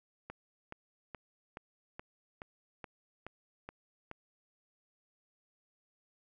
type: click train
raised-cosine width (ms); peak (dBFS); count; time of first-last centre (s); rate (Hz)
0.5; -28; 10; 0.3-4.114; 2.36
effects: none